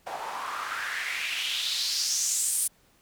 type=noise with band-pass filter sweep; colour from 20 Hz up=white; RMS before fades=-30 dBFS; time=0.06-2.68 s; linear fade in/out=10 ms; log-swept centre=720 to 10000 Hz; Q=3.6; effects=pink hiss -63 dBFS RMS until 3.01 s